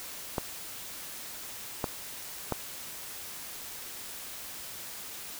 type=clicks; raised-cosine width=1 ms; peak=-14 dBFS; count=3; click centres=0.382 / 1.842 / 2.523 s; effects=white hiss -42 dBFS RMS until 5.39 s